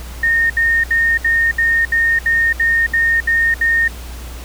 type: tone bursts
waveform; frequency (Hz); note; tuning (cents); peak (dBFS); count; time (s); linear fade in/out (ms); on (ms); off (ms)
sine; 1838; A#6; -25; -11; 11; 0.23-3.88; 5; 270; 68
effects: added 60 Hz sine -28 dBFS peak until 4.44 s + pink hiss -36 dBFS RMS until 4.44 s